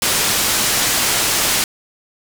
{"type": "low-pass noise", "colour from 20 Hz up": "white", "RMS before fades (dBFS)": -17, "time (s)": [0.02, 1.64], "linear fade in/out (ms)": 2, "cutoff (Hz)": 10000, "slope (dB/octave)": 12, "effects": []}